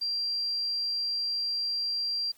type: tone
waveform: sine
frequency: 4737 Hz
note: D8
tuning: 14 cents sharp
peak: -27 dBFS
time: 0.01-2.32 s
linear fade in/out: 10 ms
effects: white hiss -61 dBFS RMS until 2.37 s + MP3 96 kbps